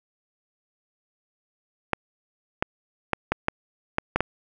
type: clicks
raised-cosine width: 0.5 ms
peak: -6 dBFS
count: 8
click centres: 1.933 / 2.625 / 3.133 / 3.32 / 3.484 / 3.984 / 4.16 / 4.206 s
effects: none